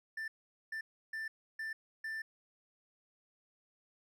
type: tone bursts at uneven times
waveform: triangle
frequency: 1776 Hz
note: A6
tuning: 16 cents sharp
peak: -36 dBFS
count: 5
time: 0.17-0.28 / 0.72-0.81 / 1.13-1.28 / 1.59-1.73 / 2.04-2.22 s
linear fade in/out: 5 ms
effects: none